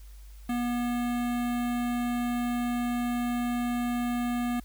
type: tone with notch filter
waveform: square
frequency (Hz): 241.8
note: B3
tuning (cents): -36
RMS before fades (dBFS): -29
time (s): 0.49-4.6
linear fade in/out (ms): 5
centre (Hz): 5300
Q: 1
effects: added 50 Hz sine -44 dBFS peak until 4.64 s + white hiss -60 dBFS RMS until 4.64 s